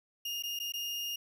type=tone with dropouts; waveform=35% pulse; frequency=2834 Hz; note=F7; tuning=25 cents sharp; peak=-33 dBFS; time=0.25-1.16 s; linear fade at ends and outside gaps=5 ms; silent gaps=0.425-0.435 / 0.591-0.599 / 0.722-0.737 s; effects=none